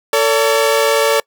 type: tone pair together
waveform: sawtooth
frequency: 448.5 / 569.7 Hz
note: A4 / C#5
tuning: +33 / +47 cents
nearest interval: major third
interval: 414 cents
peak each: -10 dBFS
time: 0.13-1.2 s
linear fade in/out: 2 ms
effects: noise-tail reverb RT60 0.1 s tail -25 dB re dry